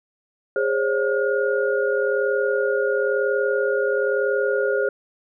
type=tone cluster; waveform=sine; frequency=412.4 / 532 / 573 / 1430 Hz; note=G#4 / C5 / D5 / F6; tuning=-12 / +29 / -43 / +41 cents; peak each=-22 / -22 / -31 / -26 dBFS; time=0.56-4.89 s; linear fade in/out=2 ms; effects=none